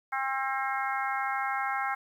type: harmonic tone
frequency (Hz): 267.4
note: C4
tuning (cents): +38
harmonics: 3 / 4 / 5 / 6 / 7 / 8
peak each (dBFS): -32 / -36 / -34 / -36 / -41 / -37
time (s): 0.12-1.95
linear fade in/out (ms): 10
effects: 10-bit